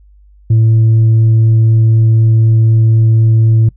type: tone with tanh clipping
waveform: triangle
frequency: 112 Hz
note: A2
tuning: 31 cents sharp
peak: -6 dBFS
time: 0.5-3.69 s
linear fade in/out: 5 ms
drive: 7 dB
effects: noise-tail reverb RT60 0.1 s tail -23 dB re dry + added 50 Hz sine -40 dBFS peak until 3.76 s